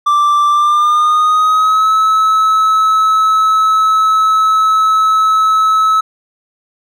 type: tone with pitch glide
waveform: triangle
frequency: 1174.7 to 1295.9 Hz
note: D6 to E6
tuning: 0 to -30 cents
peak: -6 dBFS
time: 0.06-6.01 s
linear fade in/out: 10 ms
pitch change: +170 cents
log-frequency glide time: 0.49-1.91 s
effects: none